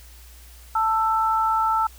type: tone pair together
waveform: sine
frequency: 885 / 1326 Hz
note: A5 / E6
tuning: +10 / +10 cents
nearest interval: perfect fifth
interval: 700 cents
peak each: -21 dBFS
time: 0.75-1.87 s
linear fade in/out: 5 ms
effects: added 60 Hz sine -44 dBFS peak until 1.98 s + white hiss -50 dBFS RMS until 1.98 s